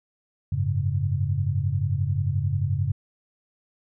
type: chord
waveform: sine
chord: F# suspended second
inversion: none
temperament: equal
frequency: 92.5 / 103.83 / 138.59 Hz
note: F#2 / G#2 / C#3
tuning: 0 / 0 / 0 cents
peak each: -26 dBFS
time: 0.52-2.92 s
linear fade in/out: 5 ms
effects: none